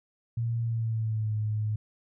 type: tone with pitch glide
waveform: sine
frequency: 116.2 to 107.17 Hz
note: A#2 to A2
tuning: -5 to -45 cents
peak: -26 dBFS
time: 0.37-1.76 s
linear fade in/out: 5 ms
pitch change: -140 cents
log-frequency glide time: 0.61-1.34 s
effects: none